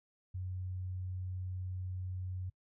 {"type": "tone", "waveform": "sine", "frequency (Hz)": 92.1, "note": "F#2", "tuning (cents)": -7, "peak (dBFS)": -37, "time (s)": [0.34, 2.5], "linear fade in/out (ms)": 10, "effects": ["noise-tail reverb RT60 0.1 s tail -24 dB re dry"]}